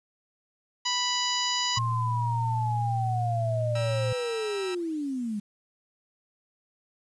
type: harmonic tone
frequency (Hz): 986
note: B5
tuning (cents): -3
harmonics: 1 / 2 / 3 / 4 / 5 / 6 / 7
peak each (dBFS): -31 / -35 / -31 / -34 / -31 / -38 / -35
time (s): 0.85-1.79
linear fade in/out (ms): 10
type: linear sweep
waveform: sine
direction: down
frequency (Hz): 1075 to 200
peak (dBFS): -28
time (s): 1.76-5.4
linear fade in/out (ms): 10
type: tone with pitch glide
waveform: sine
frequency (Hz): 116.54 to 115.27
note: A#2 to A#2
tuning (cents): 0 to -19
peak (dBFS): -26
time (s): 1.77-4.13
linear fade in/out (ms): 5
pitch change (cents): -19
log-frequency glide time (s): 2.33-3.72
type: chord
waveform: 15% pulse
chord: E diminished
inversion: first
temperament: just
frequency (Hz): 791.1 / 949.3 / 1318.5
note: G5 / Bb5 / E6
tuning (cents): +16 / +31 / 0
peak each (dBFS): -36 / -35 / -31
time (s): 3.75-4.75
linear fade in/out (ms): 5
effects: resampled to 22050 Hz + 9-bit